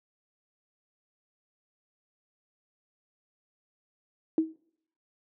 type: tone with exponential decay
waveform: sine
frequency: 320 Hz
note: D#4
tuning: 49 cents sharp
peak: -17 dBFS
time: 4.38-4.56 s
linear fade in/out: 1 ms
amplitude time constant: 37 ms
effects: noise-tail reverb RT60 0.7 s tail -25 dB re dry + high-pass 200 Hz 12 dB/octave